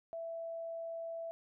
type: tone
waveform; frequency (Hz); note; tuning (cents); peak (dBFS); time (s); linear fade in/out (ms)
sine; 663; E5; +10; -39; 0.13-1.31; 0
effects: none